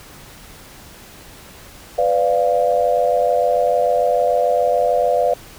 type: chord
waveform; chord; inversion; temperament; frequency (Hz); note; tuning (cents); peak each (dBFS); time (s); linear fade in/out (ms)
sine; B diminished; none; equal with one note detuned; 500.5 / 587.3 / 698.5; B4 / D5 / F5; +23 / 0 / 0; -18; 1.98-5.34; 5
effects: pink hiss -41 dBFS RMS until 5.58 s